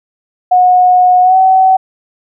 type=tone with pitch glide; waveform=sine; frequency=728 to 756.7 Hz; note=F#5 to F#5; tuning=-28 to +39 cents; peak=-4 dBFS; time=0.51-1.77 s; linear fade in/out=10 ms; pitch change=+67 cents; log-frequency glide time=1.22-1.37 s; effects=none